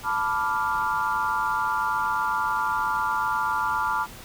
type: chord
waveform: sine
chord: B half-diminished seventh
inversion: third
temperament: equal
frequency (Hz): 880 / 987.8 / 1174.7 / 1396.9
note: A5 / B5 / D6 / F6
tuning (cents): 0 / 0 / 0 / 0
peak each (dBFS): -28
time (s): 0.03-4.07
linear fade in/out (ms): 50
effects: pink hiss -43 dBFS RMS until 4.24 s